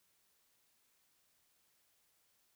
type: silence
effects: white hiss -75 dBFS RMS until 2.55 s